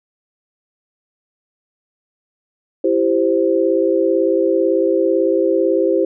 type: chord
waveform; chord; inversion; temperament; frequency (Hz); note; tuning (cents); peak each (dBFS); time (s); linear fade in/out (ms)
sine; C major; first; equal with one note detuned; 334 / 392 / 523.3; E4 / G4 / C5; +23 / 0 / 0; -17; 2.84-6.05; 5
effects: none